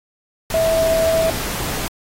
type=tone in noise; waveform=sine; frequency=651 Hz; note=E5; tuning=22 cents flat; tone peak=-14 dBFS; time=0.54-1.3 s; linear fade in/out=2 ms; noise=pink; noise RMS=-25 dBFS; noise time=0.5-1.88 s; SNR=+8 dB; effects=AAC 48 kbps